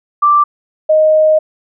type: tone pair in turn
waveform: sine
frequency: 1174.7 / 622.3 Hz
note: D6 / D#5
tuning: 0 / 0 cents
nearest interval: major seventh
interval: 1100 cents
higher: first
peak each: -6 dBFS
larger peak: neither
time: 0.22-0.44 / 0.89-1.39 s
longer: second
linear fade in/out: 10 ms
effects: none